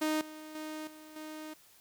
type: tone with level steps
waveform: sawtooth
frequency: 309.7 Hz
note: D#4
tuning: 8 cents flat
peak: -25 / -41 / -35 / -46 / -38 dBFS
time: 0.01-1.54 s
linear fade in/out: 10 ms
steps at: 0.21 / 0.55 / 0.87 / 1.16 s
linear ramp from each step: 2 ms
effects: white hiss -61 dBFS RMS until 1.8 s